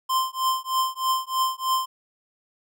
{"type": "tone with tremolo", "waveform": "square", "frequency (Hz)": 1043, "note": "C6", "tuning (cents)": -6, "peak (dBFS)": -19, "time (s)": [0.09, 1.86], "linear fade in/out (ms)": 10, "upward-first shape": "triangle", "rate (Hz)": 3.2, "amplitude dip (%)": 100, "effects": []}